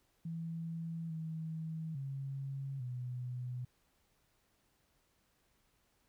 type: tone with pitch steps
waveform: sine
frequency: 165 / 160.3 / 136.7 / 124.6 Hz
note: E3 / E3 / C#3 / B2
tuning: +2 / -48 / -24 / +16 cents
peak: -38 dBFS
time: 0.25-3.65 s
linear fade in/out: 5 ms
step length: 850 ms
effects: pink hiss -75 dBFS RMS until 6.08 s